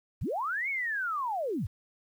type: linear two-way sweep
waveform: sine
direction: up then down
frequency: 44.05 to 2259 to 59.5 Hz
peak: -29 dBFS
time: 0.21-1.67 s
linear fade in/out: 10 ms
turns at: 0.69 s
effects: 10-bit